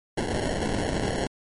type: noise with sample-and-hold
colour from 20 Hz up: white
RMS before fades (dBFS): -27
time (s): 0.17-1.27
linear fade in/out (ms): 5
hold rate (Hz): 1225
effects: MP3 48 kbps